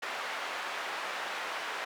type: band-pass noise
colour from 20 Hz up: white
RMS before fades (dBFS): -37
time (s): 0.02-1.85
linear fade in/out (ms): 10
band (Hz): 600 to 1900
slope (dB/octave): 12
effects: none